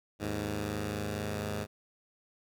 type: tone pair together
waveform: 10% pulse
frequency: 77.99 / 104.1 Hz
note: D#2 / G#2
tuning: +5 / +5 cents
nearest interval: perfect fourth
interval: 500 cents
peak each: -30 / -26 dBFS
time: 0.19-1.67 s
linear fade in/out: 50 ms
effects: none